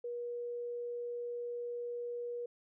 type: tone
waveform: sine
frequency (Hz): 480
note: B4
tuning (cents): -49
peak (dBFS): -37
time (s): 0.04-2.46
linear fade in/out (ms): 5
effects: none